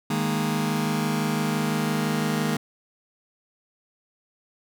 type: chord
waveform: sawtooth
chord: D# suspended fourth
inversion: none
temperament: just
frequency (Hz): 155.56 / 207.4 / 233.3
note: D#3 / G#3 / A#3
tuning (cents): 0 / -2 / +2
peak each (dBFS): -23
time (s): 0.1-2.57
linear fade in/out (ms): 5
effects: none